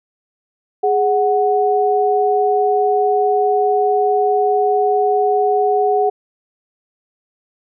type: tone pair together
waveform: sine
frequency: 415.3 / 740 Hz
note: G#4 / F#5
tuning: 0 / 0 cents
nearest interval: minor seventh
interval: 1000 cents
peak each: -15 dBFS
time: 0.83-6.1 s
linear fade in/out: 10 ms
effects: none